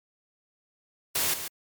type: noise with echo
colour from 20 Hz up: white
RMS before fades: -26 dBFS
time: 1.15-1.34 s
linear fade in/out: 5 ms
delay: 140 ms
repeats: 1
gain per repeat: -9 dB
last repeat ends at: 1.48 s
effects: MP3 96 kbps